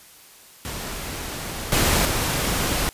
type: noise with level steps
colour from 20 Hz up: pink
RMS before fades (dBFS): -31 / -19 / -23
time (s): 0.65-2.89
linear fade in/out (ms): 0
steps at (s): 1.72 / 2.05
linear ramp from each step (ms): 2
effects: white hiss -48 dBFS RMS until 2.93 s + resampled to 32000 Hz